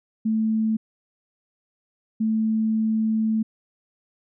sine tone pair in turn, 220 / 220 Hz, A3 / A3, 0 / 0 cents, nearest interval unison, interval 0 cents, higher neither, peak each -19 dBFS, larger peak neither, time 0.25-0.77 / 2.2-3.43 s, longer second, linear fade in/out 10 ms, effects none

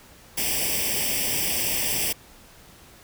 white noise with comb filter, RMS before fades -25 dBFS, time 0.37-2.13 s, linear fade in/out 10 ms, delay 0.37 ms, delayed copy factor +0.9, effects pink hiss -50 dBFS RMS until 3.03 s

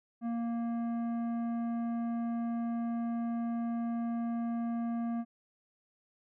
sine tone with tanh clipping, 233.1 Hz, A#3, in tune, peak -33 dBFS, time 0.21-5.25 s, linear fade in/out 50 ms, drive 11 dB, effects none

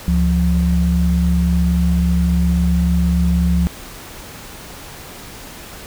sine tone pair together, 71 / 174.62 Hz, C#2 / F3, +42 / 0 cents, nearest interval octave + major third, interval 1558 cents, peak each -15 dBFS, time 0.08-3.67 s, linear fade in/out 0 ms, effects pink hiss -35 dBFS RMS until 5.86 s

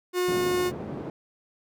45% pulse tone, 360.8 Hz, F#4, 44 cents flat, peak -23 dBFS, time 0.13-0.72 s, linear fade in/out 50 ms
white band-pass noise, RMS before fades -35 dBFS, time 0.28-1.1 s, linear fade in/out 2 ms, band 110 to 360 Hz, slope 12 dB/octave
effects none

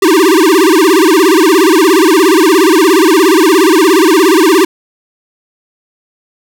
square tone with vibrato, 349.2 Hz, F4, in tune, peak -5 dBFS, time 0.02-4.65 s, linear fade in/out 5 ms, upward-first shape sine, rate 17 Hz, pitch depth 240 cents each way, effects none

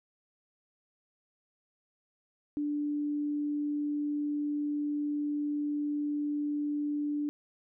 sine tone, 293.7 Hz, D4, in tune, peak -29 dBFS, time 2.57-7.29 s, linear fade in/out 0 ms, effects none

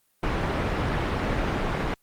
pink low-pass noise, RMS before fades -26 dBFS, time 0.23-1.94 s, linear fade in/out 2 ms, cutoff 2200 Hz, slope 12 dB/octave, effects white hiss -68 dBFS RMS until 2.02 s + Opus 24 kbps

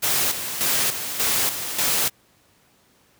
white noise with tremolo, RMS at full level -21 dBFS, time 0.02-2.1 s, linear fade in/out 20 ms, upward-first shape square, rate 1.7 Hz, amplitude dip 60%, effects pink hiss -59 dBFS RMS until 3.19 s + high-pass 80 Hz 12 dB/octave

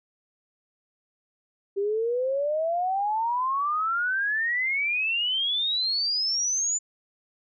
sine exponential sweep, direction up, 390.4 to 7100 Hz, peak -23 dBFS, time 1.76-6.79 s, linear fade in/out 20 ms, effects none

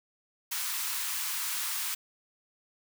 white high-pass noise, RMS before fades -33 dBFS, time 0.51-1.95 s, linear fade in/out 10 ms, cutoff 890 Hz, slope 48 dB/octave, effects none

